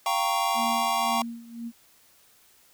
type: chord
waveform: square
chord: G half-diminished seventh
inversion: third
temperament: equal with one note detuned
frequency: 695.2 / 784 / 932.3 / 1108.7 Hz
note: F5 / G5 / Bb5 / Db6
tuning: -8 / 0 / 0 / 0 cents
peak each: -31 / -29 / -30 / -29 dBFS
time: 0.06-1.22 s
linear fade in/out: 2 ms
type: tone with tremolo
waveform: sine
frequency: 233.1 Hz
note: A#3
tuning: in tune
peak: -30 dBFS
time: 0.54-1.72 s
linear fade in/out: 50 ms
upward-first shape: sine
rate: 1.9 Hz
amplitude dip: 80%
effects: white hiss -59 dBFS RMS until 2.73 s